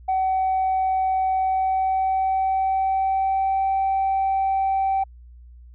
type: tone with pitch glide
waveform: sine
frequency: 758 to 773.9 Hz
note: F#5 to G5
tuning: +42 to -22 cents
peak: -17 dBFS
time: 0.08-5.04 s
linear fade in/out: 10 ms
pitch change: +36 cents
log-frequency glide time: 1.35-3.68 s
effects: tanh soft clip ceiling -16 dBFS + added 60 Hz sine -42 dBFS peak until 5.74 s